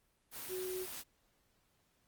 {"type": "tone in noise", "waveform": "sine", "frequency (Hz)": 370, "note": "F#4", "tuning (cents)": 0, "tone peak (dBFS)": -38, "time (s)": [0.48, 0.87], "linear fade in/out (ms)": 50, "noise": "white", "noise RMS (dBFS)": -45, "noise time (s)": [0.31, 1.04], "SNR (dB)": 4, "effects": ["pink hiss -75 dBFS RMS until 2.07 s", "Opus 32 kbps"]}